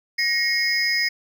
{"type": "tone cluster", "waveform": "triangle", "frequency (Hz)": [1878, 2177, 5030], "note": ["A#6", "C#7", "D#8"], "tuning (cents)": [12, -32, 18], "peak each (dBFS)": -22, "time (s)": [0.18, 1.09], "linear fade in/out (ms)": 10, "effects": []}